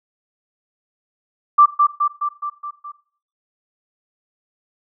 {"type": "tone with echo", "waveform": "sine", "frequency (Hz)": 1174.7, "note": "D6", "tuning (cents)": 0, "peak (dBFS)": -6, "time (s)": [1.58, 1.66], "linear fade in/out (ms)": 10, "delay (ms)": 210, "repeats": 6, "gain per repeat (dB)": -4, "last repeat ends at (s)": 2.92, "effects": ["noise-tail reverb RT60 0.5 s tail -18 dB re dry"]}